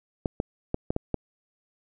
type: clicks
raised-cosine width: 2 ms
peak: -12 dBFS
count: 6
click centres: 0.258 / 0.401 / 0.744 / 0.905 / 0.964 / 1.143 s
effects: none